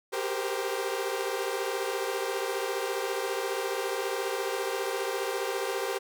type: tone cluster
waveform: sawtooth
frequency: 386.1 / 400.8 / 466.9 / 522 Hz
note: G4 / G4 / A#4 / C5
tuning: -26 / +38 / +3 / -4 cents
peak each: -31 dBFS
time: 0.12-5.99 s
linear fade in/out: 20 ms
effects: none